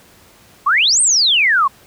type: exponential two-way sweep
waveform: sine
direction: up then down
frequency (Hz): 1041 to 8890 to 1041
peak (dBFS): -10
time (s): 0.66-1.68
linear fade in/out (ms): 10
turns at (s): 1.01
effects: pink hiss -47 dBFS RMS until 1.86 s + high-pass 60 Hz 12 dB/octave